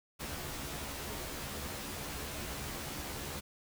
pink noise with comb filter, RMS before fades -41 dBFS, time 0.19-3.41 s, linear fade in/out 20 ms, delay 14 ms, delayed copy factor +0.85, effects none

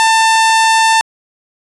sawtooth tone, 893 Hz, A5, 25 cents sharp, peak -4 dBFS, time 0-1.01 s, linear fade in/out 0 ms, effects resampled to 24000 Hz

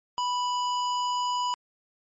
square tone, 987 Hz, B5, 1 cent flat, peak -26 dBFS, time 0.18-1.54 s, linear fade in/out 0 ms, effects MP3 32 kbps

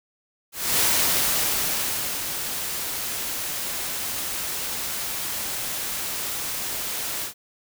white noise with ADSR envelope, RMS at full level -20 dBFS, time 0.52-7.34 s, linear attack 270 ms, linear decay 1400 ms, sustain -9 dB, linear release 100 ms, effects none

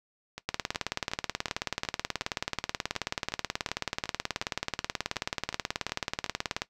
two click trains, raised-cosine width 0.2 ms, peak -20 / -11 dBFS, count 17 / 115, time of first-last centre 0.38-6.262 / 0.49-6.619 s, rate 2.72 / 18.6 Hz, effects noise-tail reverb RT60 0.1 s tail -17 dB re dry

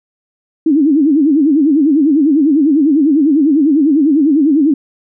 sine tone with vibrato, 295.4 Hz, D4, 10 cents sharp, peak -7 dBFS, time 0.66-4.74 s, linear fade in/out 5 ms, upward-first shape sine, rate 10 Hz, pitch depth 180 cents each way, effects none

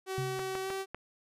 sawtooth tone with pitch glide, 380 to 385.7 Hz, F#4 to G4, +46 to -28 cents, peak -30 dBFS, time 0.06-0.86 s, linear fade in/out 50 ms, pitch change +26 cents, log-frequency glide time 0.62-0.7 s
sine tone with exponential decay, 134.3 Hz, C3, 46 cents sharp, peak -31 dBFS, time 0.18-0.83 s, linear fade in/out 0 ms, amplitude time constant 140 ms
clicks, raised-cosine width 0.5 ms, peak -23 dBFS, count 4, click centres 0.393 / 0.553 / 0.703 / 0.946 s
effects resampled to 32000 Hz

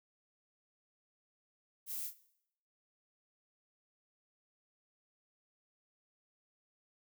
violet noise with echo, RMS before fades -41 dBFS, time 1.86-2.11 s, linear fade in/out 50 ms, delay 35 ms, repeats 1, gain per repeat -8 dB, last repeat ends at 2.145 s, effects noise-tail reverb RT60 0.7 s tail -17 dB re dry

